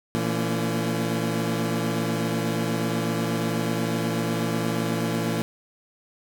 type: tone cluster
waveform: 25% pulse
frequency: 117.6 / 168.1 / 227 / 284.8 Hz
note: A#2 / E3 / A#3 / C#4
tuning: +16 / +34 / -46 / +47 cents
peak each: -26 / -24 / -25 / -29 dBFS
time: 0.15-5.42 s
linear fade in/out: 0 ms
effects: none